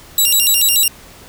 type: tone with vibrato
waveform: 5% pulse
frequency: 3303 Hz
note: G#7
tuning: 10 cents flat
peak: -3 dBFS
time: 0.18-0.88 s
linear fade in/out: 2 ms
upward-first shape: square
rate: 6.9 Hz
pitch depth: 290 cents each way
effects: pink hiss -40 dBFS RMS until 1.28 s